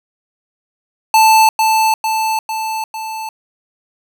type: tone with echo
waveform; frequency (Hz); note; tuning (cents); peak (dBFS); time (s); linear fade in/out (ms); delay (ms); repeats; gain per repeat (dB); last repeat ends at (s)
square; 880; A5; 0; -7; 1.14-1.49; 2; 450; 4; -4; 3.29
effects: none